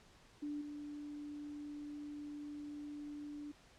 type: tone with level steps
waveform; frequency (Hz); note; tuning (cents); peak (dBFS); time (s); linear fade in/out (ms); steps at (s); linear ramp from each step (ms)
sine; 293.7; D4; 0; -39 / -44; 0.42-3.52; 10; 0.61; 5
effects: pink hiss -64 dBFS RMS until 3.78 s + low-pass 7000 Hz 12 dB/octave